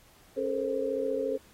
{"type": "tone cluster", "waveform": "sine", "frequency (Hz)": [272.6, 430.4, 464.7, 527], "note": ["C#4", "A4", "A#4", "C5"], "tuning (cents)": [-29, -38, -5, 12], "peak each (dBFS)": [-36, -32, -35, -31], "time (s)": [0.36, 1.38], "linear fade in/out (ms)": 20, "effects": ["pink hiss -59 dBFS RMS until 1.53 s", "AAC 48 kbps"]}